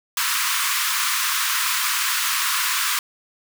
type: high-pass noise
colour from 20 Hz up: pink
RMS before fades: -22 dBFS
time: 0.17-2.99 s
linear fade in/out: 2 ms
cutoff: 990 Hz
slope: 96 dB/octave
effects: none